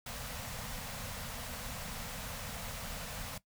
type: band-stop noise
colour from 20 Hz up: pink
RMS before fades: -42 dBFS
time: 0.06-3.38 s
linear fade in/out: 5 ms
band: 260 to 450 Hz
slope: 96 dB/octave
effects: noise-tail reverb RT60 0.1 s tail -18 dB re dry